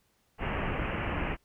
pink low-pass noise, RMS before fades -32 dBFS, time 0.38-1.37 s, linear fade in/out 50 ms, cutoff 2900 Hz, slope 96 dB/octave, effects pink hiss -71 dBFS RMS until 1.44 s

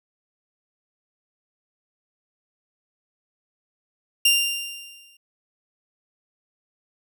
sawtooth tone with exponential decay, 2789 Hz, F7, 3 cents flat, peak -10 dBFS, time 4.25-5.17 s, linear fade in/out 5 ms, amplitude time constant 200 ms, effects none

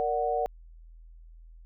sine chord, Bb augmented, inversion none, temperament equal, 466.2 / 587.3 / 740 Hz, Bb4 / D5 / F#5, 0 / 0 / 0 cents, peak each -30 / -31 / -28 dBFS, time 0-0.46 s, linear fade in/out 0 ms, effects added 41 Hz sine -47 dBFS peak until 1.65 s

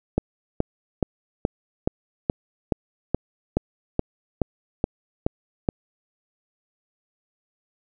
click train, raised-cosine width 2 ms, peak -6 dBFS, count 14, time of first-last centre 0.18-5.688 s, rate 2.36 Hz, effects none

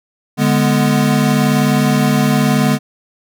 square chord, G# diminished, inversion second, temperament equal, 146.83 / 207.7 / 246.9 Hz, D3 / G#3 / B3, 0 / 0 / 0 cents, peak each -16 dBFS, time 0.37-2.79 s, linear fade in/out 50 ms, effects none

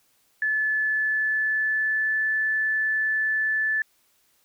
sine tone with pitch glide, 1731 to 1745.1 Hz, A6 to A6, -29 to -15 cents, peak -21 dBFS, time 0.42-3.82 s, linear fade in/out 2 ms, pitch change +14 cents, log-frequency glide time 0.8-2.23 s, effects white hiss -65 dBFS RMS until 4.44 s

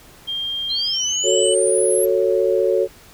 sine tone with pitch glide, 3200 to 2986 Hz, G7 to F#7, +35 to +15 cents, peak -22 dBFS, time 0.27-1.55 s, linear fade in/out 20 ms, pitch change -120 cents, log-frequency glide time 0.91-1.05 s
sine linear sweep, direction up, 3990 to 11420 Hz, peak -21 dBFS, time 0.69-2.06 s, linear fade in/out 20 ms
sine chord, F# minor, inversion none, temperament equal with one note detuned, 370 / 444.9 / 554.4 Hz, F#4 / A4 / C#5, 0 / +19 / 0 cents, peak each -19 dBFS, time 1.23-2.88 s, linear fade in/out 50 ms
effects pink hiss -46 dBFS RMS until 3.13 s

